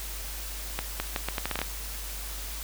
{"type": "accelerating click train", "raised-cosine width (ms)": 0.3, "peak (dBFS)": -12, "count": 10, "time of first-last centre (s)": [0.79, 1.616], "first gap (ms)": 210, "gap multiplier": 0.77, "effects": ["added 50 Hz sine -37 dBFS peak until 2.63 s", "white hiss -39 dBFS RMS until 2.63 s"]}